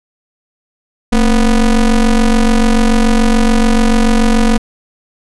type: ring-modulated tone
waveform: square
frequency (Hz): 123.47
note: B2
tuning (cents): 0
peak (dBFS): -5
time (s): 1.12-4.58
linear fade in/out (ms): 10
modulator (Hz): 100
effects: resampled to 24000 Hz